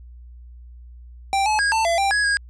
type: tone with pitch steps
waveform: square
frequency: 785 / 857 / 1636 / 890 / 676 / 789 / 1671 / 1636 Hz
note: G5 / A5 / G#6 / A5 / E5 / G5 / G#6 / G#6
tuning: +2 / -46 / -26 / +20 / +43 / +11 / +10 / -26 cents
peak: -18 dBFS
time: 1.33-2.37 s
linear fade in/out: 0 ms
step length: 130 ms
effects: added 60 Hz sine -39 dBFS peak until 2.49 s + resampled to 22050 Hz